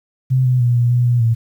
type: tone with pitch steps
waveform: sine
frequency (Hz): 129.7 / 126.4 / 121 / 120.1 / 122.3 / 121.1 / 114.7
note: C3 / B2 / B2 / B2 / B2 / B2 / A#2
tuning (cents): -15 / +41 / -35 / -48 / -16 / -34 / -28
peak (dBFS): -11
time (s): 0.3-1.35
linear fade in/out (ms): 20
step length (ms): 150
effects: 8-bit